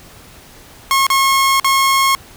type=tone with dropouts; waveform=sawtooth; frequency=1084 Hz; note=C#6; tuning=39 cents flat; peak=-7 dBFS; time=0.91-2.15 s; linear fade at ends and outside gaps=0 ms; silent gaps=1.067-1.102 / 1.598-1.645 s; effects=pink hiss -41 dBFS RMS until 2.36 s